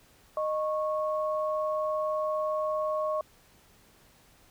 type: tone pair together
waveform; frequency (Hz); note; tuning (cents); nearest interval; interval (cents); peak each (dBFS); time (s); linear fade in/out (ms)
sine; 617.4 / 1100; D#5 / C#6; -14 / -14; minor seventh; 1000; -28 / -32; 0.37-3.21; 2
effects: pink hiss -60 dBFS RMS until 4.5 s